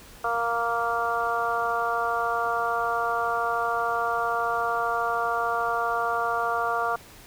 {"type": "harmonic tone", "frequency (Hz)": 233.1, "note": "A#3", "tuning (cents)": 0, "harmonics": [2, 3, 4, 5, 6], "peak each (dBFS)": [-32, -28, -32, -28, -30], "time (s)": [0.24, 6.96], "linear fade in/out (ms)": 5, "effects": ["pink hiss -48 dBFS RMS until 7.26 s"]}